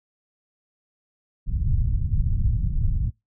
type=low-pass noise; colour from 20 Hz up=pink; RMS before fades=-22 dBFS; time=1.46-3.11 s; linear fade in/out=20 ms; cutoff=130 Hz; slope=24 dB/octave; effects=noise-tail reverb RT60 0.2 s tail -24 dB re dry